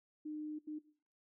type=tone bursts at uneven times; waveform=sine; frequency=304.2 Hz; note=D#4; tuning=39 cents flat; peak=-40 dBFS; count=2; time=0.25-0.59 / 0.67-0.79 s; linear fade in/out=10 ms; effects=noise-tail reverb RT60 0.5 s tail -18 dB re dry